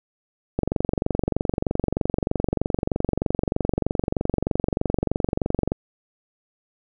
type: click train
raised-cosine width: 2 ms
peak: -8 dBFS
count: 120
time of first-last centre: 0.59-5.719 s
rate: 23.2 Hz
effects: none